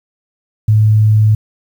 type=tone; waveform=sine; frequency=107.6 Hz; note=A2; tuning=38 cents flat; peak=-6 dBFS; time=0.68-1.35 s; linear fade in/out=5 ms; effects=7-bit